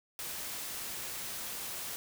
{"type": "noise", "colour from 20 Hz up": "white", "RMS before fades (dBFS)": -40, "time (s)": [0.19, 1.96], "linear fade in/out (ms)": 0, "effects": []}